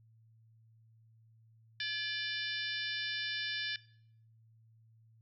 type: harmonic tone with a mistuned harmonic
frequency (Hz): 594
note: D5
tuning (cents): +20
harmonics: 3 / 4 / 5 / 6 / 7 / 8 / 9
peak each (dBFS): -38 / -44 / -43 / -41 / -46 / -45 / -46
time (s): 1.8-3.76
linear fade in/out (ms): 2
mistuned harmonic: 3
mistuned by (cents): -70
effects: noise-tail reverb RT60 0.7 s tail -21 dB re dry + added 112 Hz sine -61 dBFS peak until 5.21 s